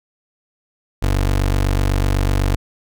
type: tone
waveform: 25% pulse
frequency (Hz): 48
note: G1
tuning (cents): -36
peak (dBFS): -11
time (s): 1.02-2.56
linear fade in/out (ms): 10
effects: none